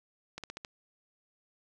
slowing click train, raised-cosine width 0.2 ms, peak -23 dBFS, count 5, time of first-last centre 0.38-0.648 s, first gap 57 ms, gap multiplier 1.11, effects none

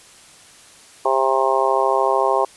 harmonic tone, 133.2 Hz, C3, 31 cents sharp, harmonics 3 / 4 / 5 / 6 / 7 / 8, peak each -22 / -22 / -22 / -22 / -22 / -22 dBFS, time 1.05-2.45 s, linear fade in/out 5 ms, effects white hiss -46 dBFS RMS until 2.56 s + resampled to 24000 Hz

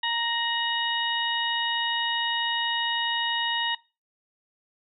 harmonic tone with a mistuned harmonic, 932.3 Hz, A#5, in tune, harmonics 1 / 2 / 3 / 4, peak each -30 / -30 / -30 / -30 dBFS, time 0.03-3.75 s, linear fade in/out 5 ms, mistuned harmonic 3, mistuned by +68 cents, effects noise-tail reverb RT60 0.3 s tail -21 dB re dry

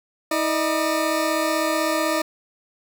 20% pulse tone pair together, 320 / 604.1 Hz, D#4 / D5, +49 / +49 cents, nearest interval major seventh, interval 1100 cents, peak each -18 dBFS, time 0.31-2.22 s, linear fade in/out 5 ms, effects none

